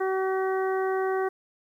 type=harmonic tone; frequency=380 Hz; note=F#4; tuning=46 cents sharp; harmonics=1 / 2 / 3 / 4 / 5; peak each=-25 / -31 / -35 / -37 / -39 dBFS; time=0-1.29 s; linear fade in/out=10 ms; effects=10-bit